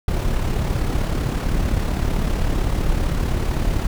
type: noise with amplitude modulation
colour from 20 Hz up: brown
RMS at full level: -18 dBFS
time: 0.08-3.87 s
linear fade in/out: 2 ms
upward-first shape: sine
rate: 35.6 Hz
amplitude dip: 45%
effects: none